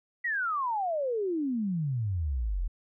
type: exponential sweep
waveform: sine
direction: down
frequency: 1975.5 to 38.89 Hz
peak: -27 dBFS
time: 0.24-2.68 s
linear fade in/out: 10 ms
effects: none